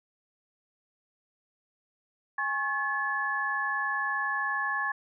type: tone cluster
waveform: sine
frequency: 823 / 1093 / 1716 Hz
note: G#5 / C#6 / A6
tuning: -16 / -25 / -44 cents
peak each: -36 / -32 / -29 dBFS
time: 2.38-4.92 s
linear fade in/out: 5 ms
effects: none